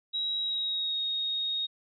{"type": "tone with pitch glide", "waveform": "sine", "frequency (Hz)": [3849, 3737], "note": ["B7", "A#7"], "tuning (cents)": [-45, 4], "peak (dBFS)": -28, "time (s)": [0.13, 1.67], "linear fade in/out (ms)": 20, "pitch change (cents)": -51, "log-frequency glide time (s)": [0.39, 1.02], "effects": []}